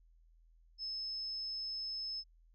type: tone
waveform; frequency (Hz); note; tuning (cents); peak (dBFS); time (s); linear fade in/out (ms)
sine; 5210; E8; -21; -38; 0.78-2.24; 50
effects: added 41 Hz sine -62 dBFS peak until 2.54 s